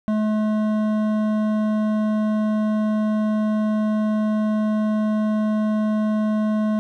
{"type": "tone with hard clipping", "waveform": "sine", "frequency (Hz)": 214.4, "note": "A3", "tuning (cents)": -45, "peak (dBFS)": -20, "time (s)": [0.08, 6.79], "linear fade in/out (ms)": 0, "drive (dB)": 11, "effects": []}